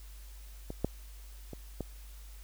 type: clicks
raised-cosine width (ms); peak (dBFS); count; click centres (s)
2; -25 / -15 / -28 / -22; 4; 0.704 / 0.846 / 1.533 / 1.807
effects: added 50 Hz sine -46 dBFS peak until 2.43 s + white hiss -58 dBFS RMS until 2.43 s